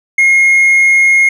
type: tone with hard clipping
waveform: sine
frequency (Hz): 2148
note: C7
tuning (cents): +45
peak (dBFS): -6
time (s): 0.18-1.29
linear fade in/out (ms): 5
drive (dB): 2
effects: none